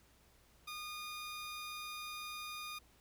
15% pulse tone, 1222 Hz, D#6, 32 cents flat, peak -37 dBFS, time 0.67-2.79 s, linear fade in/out 10 ms, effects added 60 Hz sine -70 dBFS peak until 3 s + pink hiss -68 dBFS RMS until 3 s

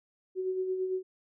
sine tone with tremolo, 373.5 Hz, F#4, 16 cents sharp, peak -27 dBFS, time 0.35-1.03 s, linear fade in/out 50 ms, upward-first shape sine, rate 8.9 Hz, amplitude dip 45%, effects none

